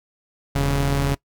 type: tone pair together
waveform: sawtooth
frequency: 41.21 / 139.5 Hz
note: E1 / C#3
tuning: 0 / +11 cents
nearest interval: octave + major sixth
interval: 2111 cents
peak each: -19 / -16 dBFS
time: 0.55-1.15 s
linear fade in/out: 10 ms
effects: noise-tail reverb RT60 0.1 s tail -21 dB re dry